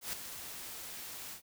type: noise with ADSR envelope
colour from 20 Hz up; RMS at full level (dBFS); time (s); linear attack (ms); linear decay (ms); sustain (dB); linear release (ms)
white; -36; 0.01-1.42; 120; 4; -9; 91
effects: none